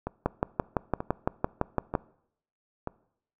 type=two click trains; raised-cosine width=1 ms; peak=-17 / -10 dBFS; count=4 / 11; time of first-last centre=0.07-2.874 / 0.26-1.952 s; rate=1.07 / 5.91 Hz; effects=noise-tail reverb RT60 0.7 s tail -22 dB re dry